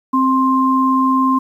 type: tone pair together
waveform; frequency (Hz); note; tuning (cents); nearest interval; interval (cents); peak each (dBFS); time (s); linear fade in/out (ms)
sine; 263 / 1052.9; C4 / C6; +9 / +11; 2 octaves; 2402; -14; 0.13-1.39; 10
effects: 8-bit